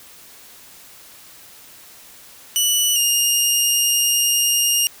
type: tone pair in turn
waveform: 15% pulse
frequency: 2960 / 2830 Hz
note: F#7 / F7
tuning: 0 / +22 cents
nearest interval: minor second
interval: 78 cents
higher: first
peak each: -8 dBFS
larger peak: neither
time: 2.56-2.96 / 2.96-4.87 s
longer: second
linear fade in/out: 0 ms
effects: white hiss -44 dBFS RMS until 5 s